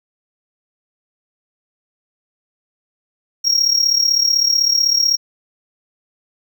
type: tone with amplitude modulation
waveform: triangle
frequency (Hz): 5588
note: F8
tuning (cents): 0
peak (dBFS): -8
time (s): 3.44-5.17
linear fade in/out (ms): 20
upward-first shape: sine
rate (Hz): 35.9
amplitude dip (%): 75
effects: none